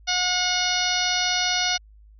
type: harmonic tone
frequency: 725 Hz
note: F#5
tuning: 35 cents flat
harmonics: 1 / 2 / 3 / 4 / 5 / 6 / 7 / 8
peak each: -29 / -29 / -29 / -29 / -29 / -29 / -29 / -29 dBFS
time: 0.07-1.78 s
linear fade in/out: 20 ms
effects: added 52 Hz sine -47 dBFS peak until 2.19 s